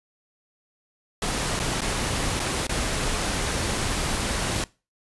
pink noise with dropouts, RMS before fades -26 dBFS, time 1.22-4.64 s, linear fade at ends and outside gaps 2 ms, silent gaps 1.593-1.599 / 1.808-1.817 / 2.396-2.4 / 2.669-2.693 s, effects noise-tail reverb RT60 0.3 s tail -22 dB re dry + resampled to 24000 Hz

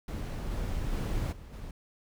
brown noise with level steps, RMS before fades -35 / -33 / -31 / -46 / -41 dBFS, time 0.08-1.71 s, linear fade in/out 2 ms, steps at 0.5 / 0.91 / 1.31 / 1.52 s, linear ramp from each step 20 ms, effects none

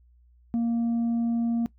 sine tone with tanh clipping, 233.1 Hz, A#3, in tune, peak -23 dBFS, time 0.54-1.66 s, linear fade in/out 0 ms, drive 2 dB, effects noise-tail reverb RT60 0.1 s tail -19 dB re dry + added 60 Hz sine -55 dBFS peak until 1.78 s

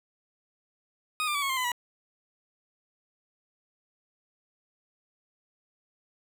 20% pulse tone with pitch steps, 1244.5 / 1193.8 / 1145.2 / 1098.5 / 1053.8 / 1010.8 / 969.7 Hz, D#6 / D6 / D6 / C#6 / C6 / B5 / B5, 0 / +28 / -44 / -16 / +12 / +40 / -32 cents, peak -22 dBFS, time 1.2-1.718 s, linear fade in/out 0 ms, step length 74 ms, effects none

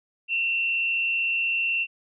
sine tone with frequency modulation, 2718 Hz, F7, 48 cents flat, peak -22 dBFS, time 0.28-1.87 s, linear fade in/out 50 ms, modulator 131 Hz, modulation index 0.46, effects none

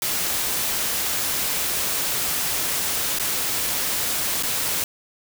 white noise with dropouts, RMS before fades -24 dBFS, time 0.02-4.84 s, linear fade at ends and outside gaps 1 ms, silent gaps 3.187-3.197 / 4.426-4.433 s, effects none

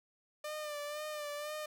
sawtooth tone with vibrato, 597 Hz, D5, 28 cents sharp, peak -35 dBFS, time 0.44-1.66 s, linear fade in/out 5 ms, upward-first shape sine, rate 2 Hz, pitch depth 42 cents each way, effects none

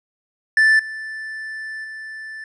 triangle tone with level steps, 1760 Hz, A6, in tune, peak -9 / -26 / -29 dBFS, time 0.57-2.44 s, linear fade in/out 2 ms, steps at 0.79 / 1.84 s, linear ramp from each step 5 ms, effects resampled to 24000 Hz

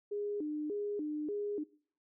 sine tone with vibrato, 352.3 Hz, F4, 15 cents sharp, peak -34 dBFS, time 0.11-1.64 s, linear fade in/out 10 ms, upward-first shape square, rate 1.7 Hz, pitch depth 270 cents each way, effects noise-tail reverb RT60 0.5 s tail -22 dB re dry

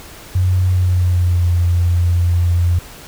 sine tone with pitch glide, 91.8 to 87.1 Hz, F#2 to F2, -13 to -4 cents, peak -11 dBFS, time 0.35-2.79 s, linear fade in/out 5 ms, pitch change -91 cents, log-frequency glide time 0.7-1.51 s, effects pink hiss -37 dBFS RMS until 3.07 s

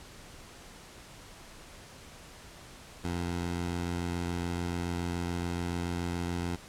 15% pulse tone, 87 Hz, F2, 6 cents flat, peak -25 dBFS, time 3.04-6.56 s, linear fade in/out 5 ms, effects pink hiss -50 dBFS RMS until 6.68 s + low-pass 10000 Hz 12 dB/octave

